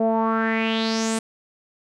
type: tone with low-pass filter sweep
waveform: sawtooth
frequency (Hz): 223.6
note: A3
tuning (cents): +28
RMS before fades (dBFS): -22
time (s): 0-1.19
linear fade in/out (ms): 5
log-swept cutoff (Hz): 590 to 9100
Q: 4.7
effects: none